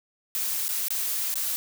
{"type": "noise with dropouts", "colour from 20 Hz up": "blue", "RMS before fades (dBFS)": -28, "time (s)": [0.35, 1.56], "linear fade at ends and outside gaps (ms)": 0, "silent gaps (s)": [[0.681, 0.69], [0.883, 0.905], [1.341, 1.356]], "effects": []}